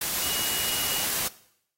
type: tone in noise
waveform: sine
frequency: 2900 Hz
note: F#7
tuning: 35 cents flat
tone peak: -35 dBFS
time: 0.22-1.05 s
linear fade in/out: 5 ms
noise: white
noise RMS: -28 dBFS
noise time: 0.01-1.28 s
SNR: -10 dB
effects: noise-tail reverb RT60 0.7 s tail -18 dB re dry + AAC 48 kbps